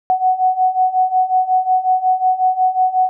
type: beating tone pair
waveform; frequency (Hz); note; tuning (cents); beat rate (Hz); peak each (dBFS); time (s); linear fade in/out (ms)
sine; 740 / 745.5; F#5 / F#5; 0 / +13; 5.5; -17 / -14; 0.1-3.09; 0
effects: none